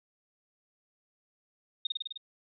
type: tone with echo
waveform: sine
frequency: 3700 Hz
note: A#7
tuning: 14 cents flat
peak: -26 dBFS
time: 1.85-1.87 s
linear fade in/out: 5 ms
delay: 51 ms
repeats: 6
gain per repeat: -2 dB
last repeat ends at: 2.176 s
effects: none